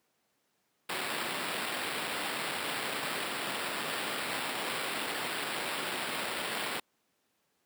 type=noise with sample-and-hold; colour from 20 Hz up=violet; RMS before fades=-35 dBFS; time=0.89-6.8 s; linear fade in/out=5 ms; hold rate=6300 Hz; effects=pink hiss -75 dBFS RMS until 7.65 s + high-pass 200 Hz 12 dB/octave